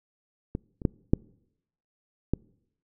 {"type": "clicks", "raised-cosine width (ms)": 3, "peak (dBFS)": [-17, -26, -9, -6, -11], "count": 5, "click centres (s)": [0.551, 0.818, 0.852, 1.135, 2.336], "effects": ["noise-tail reverb RT60 0.8 s tail -26 dB re dry"]}